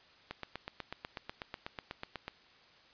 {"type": "click train", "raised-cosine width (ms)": 0.3, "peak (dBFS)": -23, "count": 17, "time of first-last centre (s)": [0.31, 2.28], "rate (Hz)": 8.12, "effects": ["white hiss -61 dBFS RMS until 2.93 s", "resampled to 11025 Hz"]}